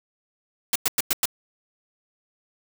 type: noise bursts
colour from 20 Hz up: white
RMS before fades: -21 dBFS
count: 5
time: 0.73-1.256 s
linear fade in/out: 2 ms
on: 26 ms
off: 99 ms
effects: none